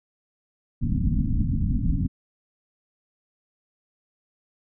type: low-pass noise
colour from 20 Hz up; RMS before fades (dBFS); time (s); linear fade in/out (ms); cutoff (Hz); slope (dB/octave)
pink; -23; 0.81-2.08; 20; 280; 96
effects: none